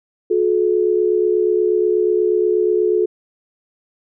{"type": "tone pair together", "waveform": "sine", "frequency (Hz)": [361.1, 429.4], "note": ["F#4", "A4"], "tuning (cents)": [-42, -42], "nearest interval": "minor third", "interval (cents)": 300, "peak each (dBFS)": -16, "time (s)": [0.3, 3.06], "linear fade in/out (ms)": 10, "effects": []}